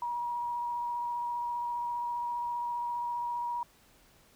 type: tone with vibrato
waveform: sine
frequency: 957 Hz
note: A#5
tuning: 45 cents sharp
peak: -31 dBFS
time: 0.02-3.63 s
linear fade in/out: 2 ms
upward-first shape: square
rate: 15 Hz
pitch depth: 10 cents each way
effects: pink hiss -62 dBFS RMS until 4.35 s